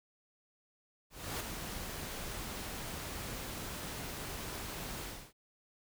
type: noise with ADSR envelope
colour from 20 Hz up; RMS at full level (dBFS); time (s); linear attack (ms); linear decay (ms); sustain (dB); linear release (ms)
pink; -37; 1.1-5.33; 300; 9; -5; 290
effects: none